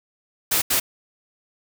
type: noise bursts at uneven times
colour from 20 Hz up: white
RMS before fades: -20 dBFS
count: 2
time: 0.51-0.62 / 0.7-0.8 s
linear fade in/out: 10 ms
effects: none